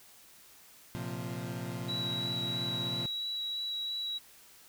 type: chord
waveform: 30% pulse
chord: Bb suspended second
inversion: none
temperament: equal with one note detuned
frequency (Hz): 114.67 / 130.81 / 174.61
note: Bb2 / C3 / F3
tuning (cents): -28 / 0 / 0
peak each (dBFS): -38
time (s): 0.95-3.06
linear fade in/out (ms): 0
type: tone with vibrato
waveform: sine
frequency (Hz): 3900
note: B7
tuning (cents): -23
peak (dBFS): -33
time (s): 1.88-4.19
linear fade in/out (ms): 20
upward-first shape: sine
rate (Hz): 3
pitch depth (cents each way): 9
effects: white hiss -57 dBFS RMS until 4.68 s